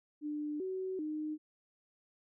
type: tone with pitch steps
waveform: sine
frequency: 298.3 / 376 / 306.4 Hz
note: D4 / F#4 / D#4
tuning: +27 / +28 / -27 cents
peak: -35 dBFS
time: 0.21-1.38 s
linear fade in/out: 50 ms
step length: 390 ms
effects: none